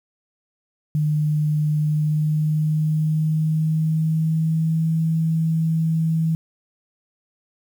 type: tone with pitch glide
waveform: sine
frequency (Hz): 151.6 to 161.55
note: D#3 to E3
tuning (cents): -45 to -35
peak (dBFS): -17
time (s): 0.95-6.35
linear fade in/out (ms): 0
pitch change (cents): +110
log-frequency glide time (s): 1.77-4.89
effects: 8-bit